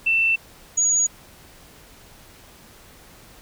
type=tone pair in turn; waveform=sine; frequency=2676 / 6743 Hz; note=E7 / G#8; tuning=+25 / +25 cents; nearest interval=octave + major third; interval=1600 cents; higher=second; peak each=-16 dBFS; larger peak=neither; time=0.06-0.36 / 0.77-1.07 s; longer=neither; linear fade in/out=10 ms; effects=pink hiss -48 dBFS RMS until 3.41 s